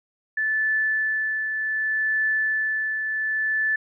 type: tone with tremolo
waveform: sine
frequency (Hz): 1747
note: A6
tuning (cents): -13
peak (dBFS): -19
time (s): 0.37-3.76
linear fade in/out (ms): 5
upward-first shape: triangle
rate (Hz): 0.66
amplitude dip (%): 45
effects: none